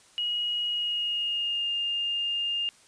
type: tone with pitch glide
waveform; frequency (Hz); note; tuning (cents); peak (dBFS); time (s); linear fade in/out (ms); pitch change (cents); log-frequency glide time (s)
sine; 2894 to 2815; F#7 to F7; -39 to +13; -26; 0.18-2.69; 0; -48; 0.69-1.71
effects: white hiss -57 dBFS RMS until 2.87 s + resampled to 22050 Hz